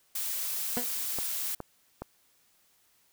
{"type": "noise", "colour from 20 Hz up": "blue", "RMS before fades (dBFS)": -33, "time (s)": [0.15, 1.55], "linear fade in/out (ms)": 5}
{"type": "tone with exponential decay", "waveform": "20% pulse", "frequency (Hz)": 243.7, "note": "B3", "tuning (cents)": -23, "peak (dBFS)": -22, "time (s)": [0.77, 0.89], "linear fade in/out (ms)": 2, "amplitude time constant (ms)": 25}
{"type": "click train", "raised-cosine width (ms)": 1, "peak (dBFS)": -22, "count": 4, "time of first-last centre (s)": [0.77, 2.02], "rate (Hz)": 2.4}
{"effects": ["white hiss -67 dBFS RMS until 3.12 s"]}